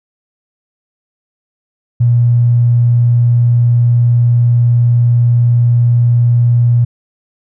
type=tone with tanh clipping; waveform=triangle; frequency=119.8 Hz; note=A#2; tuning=48 cents sharp; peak=-6 dBFS; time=2-6.85 s; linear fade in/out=10 ms; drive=3 dB; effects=none